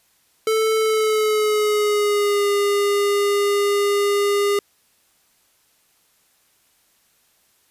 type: tone with pitch glide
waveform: square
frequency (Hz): 440 to 405.8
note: A4 to G#4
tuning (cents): 0 to -40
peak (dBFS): -17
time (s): 0.47-4.59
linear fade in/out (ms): 2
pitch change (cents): -140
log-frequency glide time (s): 0.76-2.47
effects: white hiss -61 dBFS RMS until 7.7 s + resampled to 32000 Hz